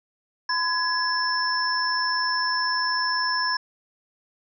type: tone cluster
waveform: sine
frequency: 1011 / 1673 / 5330 Hz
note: B5 / G#6 / E8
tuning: +40 / +12 / +18 cents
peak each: -26 dBFS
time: 0.49-3.57 s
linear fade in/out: 5 ms
effects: none